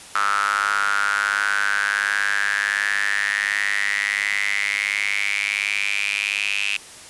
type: tone with high-pass filter sweep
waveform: sawtooth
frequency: 101.4 Hz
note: G#2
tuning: 41 cents flat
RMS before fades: -22 dBFS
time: 0.15-6.77 s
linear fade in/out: 5 ms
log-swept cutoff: 1300 to 2600 Hz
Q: 8.9
effects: white hiss -41 dBFS RMS until 7.09 s + resampled to 24000 Hz